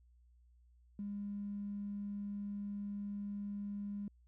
triangle tone, 203.1 Hz, G#3, 38 cents flat, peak -35 dBFS, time 0.99-4.08 s, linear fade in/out 2 ms, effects tanh soft clip ceiling -37 dBFS + added 60 Hz sine -63 dBFS peak until 4.27 s

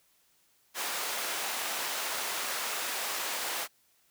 pink high-pass noise, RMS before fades -34 dBFS, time 0.74-3.68 s, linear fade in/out 50 ms, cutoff 710 Hz, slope 12 dB/octave, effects white hiss -68 dBFS RMS until 4.1 s

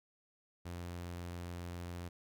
sawtooth tone, 87.31 Hz, F2, in tune, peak -38 dBFS, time 0.65-2.09 s, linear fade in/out 10 ms, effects none

